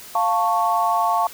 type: chord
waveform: sine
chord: F augmented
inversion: none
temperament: equal with one note detuned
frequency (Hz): 698.5 / 887.7 / 1108.7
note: F5 / A5 / C#6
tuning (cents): 0 / +15 / 0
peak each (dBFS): -21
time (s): 0.15-1.27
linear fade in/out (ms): 2
effects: white hiss -40 dBFS RMS until 1.33 s